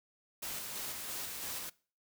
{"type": "noise with tremolo", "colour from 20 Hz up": "white", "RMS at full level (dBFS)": -40, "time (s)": [0.42, 1.7], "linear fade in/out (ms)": 10, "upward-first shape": "square", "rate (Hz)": 3, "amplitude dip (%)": 25, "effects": ["noise-tail reverb RT60 0.4 s tail -22 dB re dry"]}